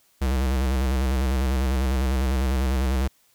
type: tone with vibrato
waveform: square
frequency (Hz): 65.41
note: C2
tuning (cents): 0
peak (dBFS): -21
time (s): 0.21-3.08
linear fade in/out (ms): 10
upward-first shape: square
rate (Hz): 10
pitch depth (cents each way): 64
effects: white hiss -62 dBFS RMS until 3.34 s